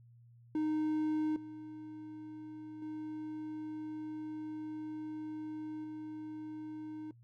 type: tone with level steps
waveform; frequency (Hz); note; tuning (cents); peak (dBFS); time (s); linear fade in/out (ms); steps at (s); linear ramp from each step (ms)
triangle; 308.8; D#4; -13; -28 / -42 / -37 / -39; 0.55-7.11; 2; 1.36 / 2.82 / 5.84; 2
effects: noise-tail reverb RT60 0.1 s tail -21 dB re dry + added 118 Hz sine -57 dBFS peak until 7.23 s